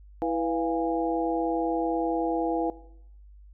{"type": "harmonic tone with a mistuned harmonic", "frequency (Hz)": 164.3, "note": "E3", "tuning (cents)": -5, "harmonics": [2, 3, 4, 5], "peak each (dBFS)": [-28, -30, -31, -32], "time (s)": [0.22, 2.7], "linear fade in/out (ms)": 0, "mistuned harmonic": 4, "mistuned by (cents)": 87, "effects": ["noise-tail reverb RT60 0.8 s tail -19 dB re dry", "added 50 Hz sine -47 dBFS peak until 3.53 s"]}